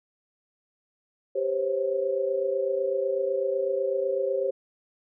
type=tone cluster; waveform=sine; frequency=392.4 / 510 / 538 Hz; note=G4 / C5 / C5; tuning=+2 / -44 / +48 cents; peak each=-29 / -31 / -26 dBFS; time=1.35-4.51 s; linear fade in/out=10 ms; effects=none